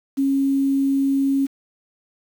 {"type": "tone with quantisation", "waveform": "sine", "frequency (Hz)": 273.6, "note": "C#4", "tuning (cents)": -23, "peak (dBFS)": -16, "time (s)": [0.17, 1.47], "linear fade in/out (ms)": 20, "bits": 7, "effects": []}